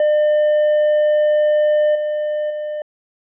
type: tone with level steps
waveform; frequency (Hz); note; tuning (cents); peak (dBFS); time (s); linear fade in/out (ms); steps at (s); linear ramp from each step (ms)
triangle; 602; D5; +43; -10 / -16 / -20; 0-2.82; 2; 1.95 / 2.5; 5
effects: resampled to 8000 Hz